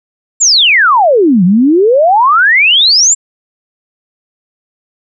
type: exponential two-way sweep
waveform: sine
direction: down then up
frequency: 7580 to 170.7 to 7580 Hz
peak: -4 dBFS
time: 0.4-3.15 s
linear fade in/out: 20 ms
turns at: 1.44 s
effects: none